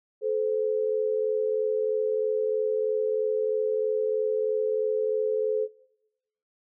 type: tone pair together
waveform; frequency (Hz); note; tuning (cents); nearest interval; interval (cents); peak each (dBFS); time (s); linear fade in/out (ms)
sine; 432.5 / 515.6; A4 / C5; -30 / -26; minor third; 304; -25 / -29; 0.21-5.68; 50
effects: noise-tail reverb RT60 1.0 s tail -21 dB re dry